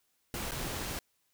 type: noise with dropouts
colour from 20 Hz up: pink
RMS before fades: -37 dBFS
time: 0.34-0.99 s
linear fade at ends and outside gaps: 1 ms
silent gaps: 0.51-0.518 s
effects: white hiss -75 dBFS RMS until 1.33 s